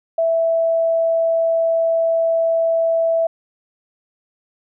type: tone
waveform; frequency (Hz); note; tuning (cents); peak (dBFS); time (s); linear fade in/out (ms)
sine; 659.3; E5; 0; -14; 0.18-3.27; 5
effects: none